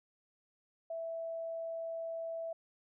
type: tone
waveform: sine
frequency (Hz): 659.3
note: E5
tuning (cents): 0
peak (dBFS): -37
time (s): 0.9-2.53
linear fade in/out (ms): 5
effects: none